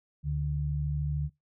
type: tone pair together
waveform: sine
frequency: 73.24 / 146.83 Hz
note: D2 / D3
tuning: -4 / 0 cents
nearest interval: octave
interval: 1204 cents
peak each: -32 / -29 dBFS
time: 0.23-1.3 s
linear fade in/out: 50 ms
effects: noise-tail reverb RT60 0.2 s tail -23 dB re dry